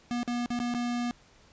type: tone with dropouts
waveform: square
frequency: 241.1 Hz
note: B3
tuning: 41 cents flat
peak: -29 dBFS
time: 0.11-1.11 s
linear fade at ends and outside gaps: 0 ms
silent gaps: 0.231-0.277 / 0.46-0.504 / 0.591-0.601 / 0.74-0.747 s
effects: pink hiss -59 dBFS RMS until 1.52 s + resampled to 16000 Hz